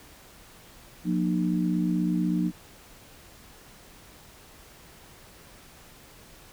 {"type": "tone cluster", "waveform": "sine", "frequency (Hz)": [178.6, 234.8, 303.5], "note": ["F3", "A#3", "D#4"], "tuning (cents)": [39, 13, -43], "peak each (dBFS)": [-25, -30, -28], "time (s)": [1.04, 2.52], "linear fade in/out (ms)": 50, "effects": ["pink hiss -51 dBFS RMS until 6.52 s"]}